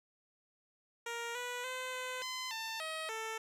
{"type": "tone with pitch steps", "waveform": "10% pulse", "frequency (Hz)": [468.2, 490.7, 512, 509, 1024, 894, 635, 444.1], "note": ["A#4", "B4", "C5", "C5", "C6", "A5", "D#5", "A4"], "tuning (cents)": [8, -11, -38, -48, -38, 27, 35, 16], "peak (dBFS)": -30, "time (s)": [1.06, 3.38], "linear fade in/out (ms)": 5, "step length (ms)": 290, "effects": ["low-pass 11000 Hz 12 dB/octave"]}